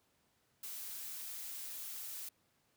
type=noise; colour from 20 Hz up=blue; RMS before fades=-45 dBFS; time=0.63-2.29 s; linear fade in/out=5 ms; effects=pink hiss -75 dBFS RMS until 2.76 s + high-pass 80 Hz 12 dB/octave